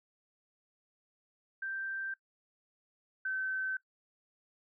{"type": "tone pair in turn", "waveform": "sine", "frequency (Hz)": [1568, 1535.7], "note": ["G6", "G6"], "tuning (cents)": [0, -36], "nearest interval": "unison", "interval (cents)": 36, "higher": "first", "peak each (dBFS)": [-35, -32], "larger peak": "second", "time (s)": [[1.62, 2.14], [3.25, 3.77]], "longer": "neither", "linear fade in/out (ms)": 5, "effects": ["noise-tail reverb RT60 0.1 s tail -19 dB re dry"]}